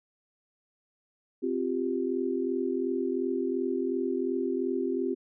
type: chord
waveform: sine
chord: C suspended fourth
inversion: none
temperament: equal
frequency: 261.6 / 349.2 / 392 Hz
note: C4 / F4 / G4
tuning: 0 / 0 / 0 cents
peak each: -31 dBFS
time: 1.42-5.15 s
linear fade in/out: 20 ms
effects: none